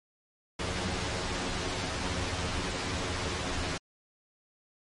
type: noise with comb filter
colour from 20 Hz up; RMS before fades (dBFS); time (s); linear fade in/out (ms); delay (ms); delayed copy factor
pink; -32; 0.59-3.78; 5; 11; +0.95
effects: low-pass 6000 Hz 12 dB/octave + MP3 48 kbps